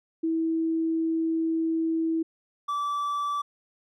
sine / triangle tone pair in turn, 325.2 / 1158.9 Hz, E4 / D6, -23 / -23 cents, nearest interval octave + minor seventh, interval 2200 cents, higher second, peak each -23 / -24 dBFS, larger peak first, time 0.23-2.23 / 2.68-3.42 s, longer first, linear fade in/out 10 ms, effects none

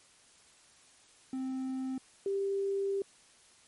triangle / sine tone pair in turn, 261.6 / 394.2 Hz, C4 / G4, 0 / +10 cents, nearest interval perfect fifth, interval 710 cents, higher second, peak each -31 / -29 dBFS, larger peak second, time 1.33-1.98 / 2.26-3.02 s, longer second, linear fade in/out 2 ms, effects white hiss -61 dBFS RMS until 3.67 s + MP3 48 kbps

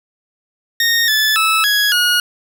20% pulse tone with pitch steps, 1850 / 1735 / 1307 / 1668 / 1445 Hz, A#6 / A6 / E6 / G#6 / F#6, -14 / -25 / -15 / +7 / -41 cents, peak -7 dBFS, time 0.8-2.2 s, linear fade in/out 2 ms, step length 280 ms, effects none

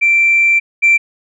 sine tone pair in turn, 2349 / 2349 Hz, D7 / D7, 0 / 0 cents, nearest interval unison, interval 0 cents, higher neither, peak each -7 / -5 dBFS, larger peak second, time 0.01-0.6 / 0.82-0.98 s, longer first, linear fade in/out 20 ms, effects tanh soft clip ceiling -3 dBFS

